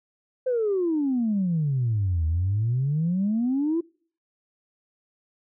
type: exponential two-way sweep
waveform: sine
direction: down then up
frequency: 523.3 to 77.78 to 345 Hz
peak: -20 dBFS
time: 0.46-3.81 s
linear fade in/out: 10 ms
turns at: 2.26 s
effects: noise-tail reverb RT60 0.5 s tail -26 dB re dry + tanh soft clip ceiling -17 dBFS